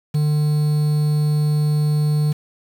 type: tone with quantisation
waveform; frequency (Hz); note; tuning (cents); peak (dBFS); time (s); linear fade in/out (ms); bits
triangle; 150; D3; +37; -13; 0.14-2.33; 10; 6
effects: none